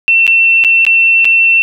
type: tone with dropouts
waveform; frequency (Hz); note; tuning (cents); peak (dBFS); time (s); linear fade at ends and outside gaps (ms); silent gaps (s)
sine; 2696; E7; +38; -5; 0.08-1.62; 0; 0.267-0.277 / 0.639-0.647 / 0.851-0.866 / 1.246-1.253
effects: none